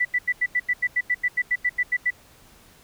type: tone bursts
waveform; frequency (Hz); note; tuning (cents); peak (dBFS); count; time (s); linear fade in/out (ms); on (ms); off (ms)
sine; 1975.5; B6; 0; -18; 16; 0-2.106; 10; 51; 86
effects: pink hiss -53 dBFS RMS until 2.83 s